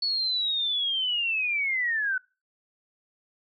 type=linear sweep; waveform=sine; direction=down; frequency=4435 to 1484 Hz; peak=-24 dBFS; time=0.02-2.18 s; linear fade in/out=5 ms; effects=noise-tail reverb RT60 0.3 s tail -24 dB re dry